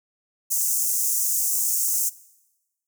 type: high-pass noise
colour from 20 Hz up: pink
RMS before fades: -23 dBFS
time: 0.5-2.1 s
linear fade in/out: 20 ms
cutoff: 6200 Hz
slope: 48 dB/octave
effects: noise-tail reverb RT60 1.0 s tail -20 dB re dry